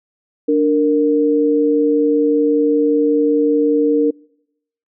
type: tone pair together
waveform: sine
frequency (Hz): 293.9 / 462.6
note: D4 / A#4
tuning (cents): +1 / -13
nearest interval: minor sixth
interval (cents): 786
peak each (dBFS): -14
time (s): 0.48-4.11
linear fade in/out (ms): 10
effects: noise-tail reverb RT60 0.8 s tail -26 dB re dry